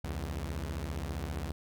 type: beating tone pair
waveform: sawtooth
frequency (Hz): 67.9 / 82.9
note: C#2 / E2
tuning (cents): -35 / +10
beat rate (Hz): 15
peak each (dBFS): -33 / -34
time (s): 0.04-1.52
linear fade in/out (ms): 5
effects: none